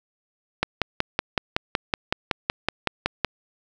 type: click train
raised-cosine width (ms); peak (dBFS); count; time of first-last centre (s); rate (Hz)
0.3; -4; 15; 0.63-3.247; 5.35
effects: none